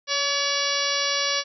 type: harmonic tone with a mistuned harmonic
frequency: 569 Hz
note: C#5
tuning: 45 cents sharp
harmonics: 1 / 2 / 3 / 4 / 5 / 6 / 7 / 8 / 9 / 10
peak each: -31 / -31 / -31 / -31 / -31 / -31 / -31 / -31 / -31 / -31 dBFS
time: 0.07-1.44 s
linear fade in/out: 50 ms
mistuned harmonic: 1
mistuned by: -18 cents
effects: none